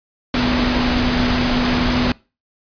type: tone in noise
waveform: sine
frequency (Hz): 246.9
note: B3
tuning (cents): 0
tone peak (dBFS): -18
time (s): 0.34-2.12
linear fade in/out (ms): 2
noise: pink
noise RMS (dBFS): -19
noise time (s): 0.34-2.12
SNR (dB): -2
effects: noise-tail reverb RT60 0.3 s tail -23 dB re dry + resampled to 11025 Hz